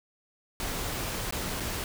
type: noise with dropouts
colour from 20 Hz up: pink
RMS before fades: -33 dBFS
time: 0.6-1.84 s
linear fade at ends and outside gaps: 1 ms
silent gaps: 1.309-1.324 / 1.6-1.604 s
effects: none